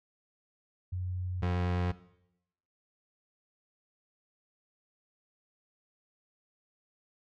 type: tone pair in turn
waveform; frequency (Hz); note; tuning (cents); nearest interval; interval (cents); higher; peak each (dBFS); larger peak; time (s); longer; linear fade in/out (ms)
sine / 30% pulse; 91.1 / 89.02; F#2 / F2; -26 / +34; unison; 40; first; -32 / -25; second; 0.92-1.42 / 1.42-1.92; neither; 10
effects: noise-tail reverb RT60 0.8 s tail -17 dB re dry + low-pass 3000 Hz 12 dB/octave